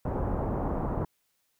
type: low-pass noise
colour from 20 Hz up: pink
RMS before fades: -30 dBFS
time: 0.05-1.05 s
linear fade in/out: 5 ms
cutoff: 1000 Hz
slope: 24 dB/octave
effects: white hiss -74 dBFS RMS until 1.59 s